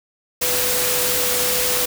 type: tone in noise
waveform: sine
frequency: 496.1 Hz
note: B4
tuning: 8 cents sharp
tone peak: -26 dBFS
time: 0.41-1.86 s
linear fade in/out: 10 ms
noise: white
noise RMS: -20 dBFS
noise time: 0.41-1.86 s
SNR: -9 dB
effects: none